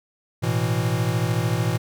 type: chord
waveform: square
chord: A suspended second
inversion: none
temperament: equal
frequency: 110 / 123.47 / 164.81 Hz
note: A2 / B2 / E3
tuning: 0 / 0 / 0 cents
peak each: -25 / -25 / -27 dBFS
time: 0.42-1.78 s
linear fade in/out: 20 ms
effects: none